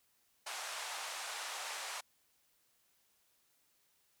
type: band-pass noise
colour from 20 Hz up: pink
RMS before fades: -43 dBFS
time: 0.46-2.01 s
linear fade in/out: 10 ms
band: 690 to 10000 Hz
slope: 24 dB/octave
effects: white hiss -74 dBFS RMS until 4.2 s